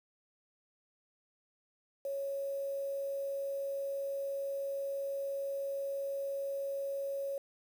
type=tone with quantisation; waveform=sine; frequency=553 Hz; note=C#5; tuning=4 cents flat; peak=-34 dBFS; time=2.05-7.38 s; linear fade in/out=2 ms; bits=9; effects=none